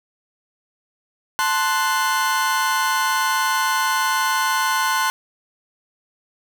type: chord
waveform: 40% pulse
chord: F# diminished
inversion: first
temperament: equal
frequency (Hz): 880 / 1046.5 / 1480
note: A5 / C6 / F#6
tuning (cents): 0 / 0 / 0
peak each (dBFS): -23 / -20 / -22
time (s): 1.39-5.1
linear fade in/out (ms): 0
effects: none